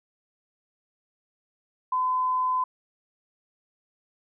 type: tone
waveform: sine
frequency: 1017 Hz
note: C6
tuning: 50 cents flat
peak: -22 dBFS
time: 1.92-2.64 s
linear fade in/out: 5 ms
effects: none